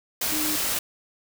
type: tone in noise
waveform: sine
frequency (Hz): 305.8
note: D#4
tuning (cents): -30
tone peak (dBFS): -29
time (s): 0.32-0.56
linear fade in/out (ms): 5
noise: white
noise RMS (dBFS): -26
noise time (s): 0.21-0.79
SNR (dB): -6
effects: none